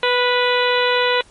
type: harmonic tone with a mistuned harmonic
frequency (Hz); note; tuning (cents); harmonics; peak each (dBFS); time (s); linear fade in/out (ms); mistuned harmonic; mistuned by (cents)
493.6; B4; -1; 1 / 2 / 3 / 4 / 5 / 6 / 7 / 8; -18 / -21 / -23 / -24 / -25 / -26 / -26 / -27; 0.03-1.21; 2; 3; -17
effects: pink hiss -50 dBFS RMS until 1.3 s + MP3 48 kbps